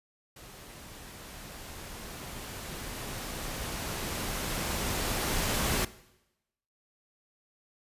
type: noise with level ramp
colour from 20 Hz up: pink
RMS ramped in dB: -49 to -28 dBFS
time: 0.36-5.85 s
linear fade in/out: 5 ms
effects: noise-tail reverb RT60 0.9 s tail -18 dB re dry + resampled to 32000 Hz